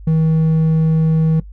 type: tone with hard clipping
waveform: sine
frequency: 159.7 Hz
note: D#3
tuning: 45 cents sharp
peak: -12 dBFS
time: 0.07-1.4 s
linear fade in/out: 5 ms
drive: 3 dB
effects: noise-tail reverb RT60 0.1 s tail -19 dB re dry + added 50 Hz sine -32 dBFS peak until 1.52 s